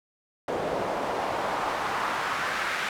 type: noise with band-pass filter sweep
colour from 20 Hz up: pink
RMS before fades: -29 dBFS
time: 0.48-2.89 s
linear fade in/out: 2 ms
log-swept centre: 540 to 1700 Hz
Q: 1.6
effects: none